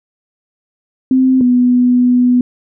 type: tone pair in turn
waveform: sine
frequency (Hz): 260 / 247.4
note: C4 / B3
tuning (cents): -11 / +3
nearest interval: minor second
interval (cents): 86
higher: first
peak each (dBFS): -7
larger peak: neither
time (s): 1.11-1.41 / 1.41-2.41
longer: second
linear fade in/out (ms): 2
effects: none